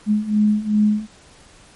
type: beating tone pair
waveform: sine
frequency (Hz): 209.3 / 211.9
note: G#3 / G#3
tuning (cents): +14 / +35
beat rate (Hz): 2.6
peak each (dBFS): -19 / -16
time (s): 0.06-1.07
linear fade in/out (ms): 50
effects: pink hiss -48 dBFS RMS until 1.75 s + MP3 48 kbps